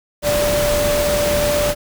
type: tone in noise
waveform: sine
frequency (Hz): 587.3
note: D5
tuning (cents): 0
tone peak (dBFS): -16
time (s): 0.22-1.75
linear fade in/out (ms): 50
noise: pink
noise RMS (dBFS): -21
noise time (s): 0.22-1.75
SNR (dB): +2
effects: none